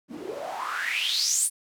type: noise with band-pass filter sweep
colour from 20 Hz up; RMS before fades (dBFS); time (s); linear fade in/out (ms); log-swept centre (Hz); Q
white; -28; 0.08-1.5; 50; 240 to 9900; 7.7
effects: none